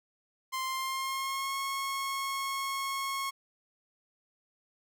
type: tone with pitch glide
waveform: sawtooth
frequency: 1046.5 to 1091.6 Hz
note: C6 to C#6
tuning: 0 to -27 cents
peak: -28 dBFS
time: 0.52-3.31 s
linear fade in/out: 20 ms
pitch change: +73 cents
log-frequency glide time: 0.64-1.57 s
effects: none